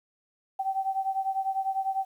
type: beating tone pair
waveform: sine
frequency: 770 / 780 Hz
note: G5 / G5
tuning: -31 / -9 cents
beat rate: 10 Hz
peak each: -28 / -31 dBFS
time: 0.59-2.05 s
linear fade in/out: 10 ms
effects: 10-bit